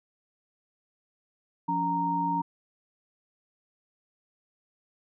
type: tone cluster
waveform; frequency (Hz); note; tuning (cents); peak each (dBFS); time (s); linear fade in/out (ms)
sine; 175 / 282.2 / 929; F3 / C#4 / A#5; +4 / +31 / -6; -33 / -33 / -26; 1.68-2.42; 10
effects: none